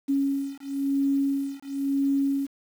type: beating tone pair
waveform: sine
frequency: 276.1 / 277.08 Hz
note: C#4 / C#4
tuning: -7 / -1 cents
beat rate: 0.98 Hz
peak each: -26 dBFS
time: 0.08-2.47 s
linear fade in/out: 20 ms
effects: 8-bit